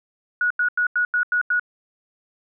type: tone bursts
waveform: sine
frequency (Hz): 1459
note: F#6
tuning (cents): -25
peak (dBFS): -17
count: 7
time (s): 0.41-1.596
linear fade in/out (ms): 2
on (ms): 94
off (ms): 88
effects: none